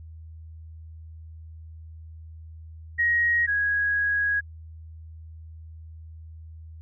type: tone pair in turn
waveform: sine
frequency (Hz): 1887 / 1656.1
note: A#6 / G#6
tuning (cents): +21 / -5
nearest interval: major second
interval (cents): 226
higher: first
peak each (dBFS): -19 / -21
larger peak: first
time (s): 2.98-3.47 / 3.47-4.41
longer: second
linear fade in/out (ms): 20
effects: added 80 Hz sine -40 dBFS peak until 6.81 s